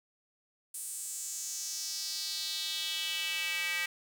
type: tone with high-pass filter sweep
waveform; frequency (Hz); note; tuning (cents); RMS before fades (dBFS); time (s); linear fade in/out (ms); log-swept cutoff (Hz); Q
square; 175.7; F3; +11; -36; 0.74-3.86; 5; 9300 to 2100; 3.4
effects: none